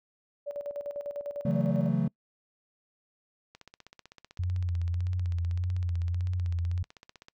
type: tone with tremolo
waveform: sine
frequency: 576 Hz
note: D5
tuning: 34 cents flat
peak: -31 dBFS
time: 0.46-1.89 s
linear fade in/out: 20 ms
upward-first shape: square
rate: 10 Hz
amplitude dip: 70%
type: chord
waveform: triangle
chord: F# minor seventh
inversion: second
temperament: equal with one note detuned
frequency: 138.59 / 164.81 / 185 / 221.8 Hz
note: C#3 / E3 / F#3 / A3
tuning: 0 / 0 / 0 / +14 cents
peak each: -28 dBFS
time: 1.45-2.08 s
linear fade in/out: 5 ms
type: click train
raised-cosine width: 0.2 ms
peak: -31 dBFS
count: 60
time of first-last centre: 3.55-7.284 s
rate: 15.8 Hz
type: tone with vibrato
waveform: sine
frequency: 88.1 Hz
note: F2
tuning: 16 cents sharp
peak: -27 dBFS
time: 4.39-6.83 s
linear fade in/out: 5 ms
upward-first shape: sine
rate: 1.7 Hz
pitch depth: 49 cents each way
effects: noise-tail reverb RT60 0.1 s tail -26 dB re dry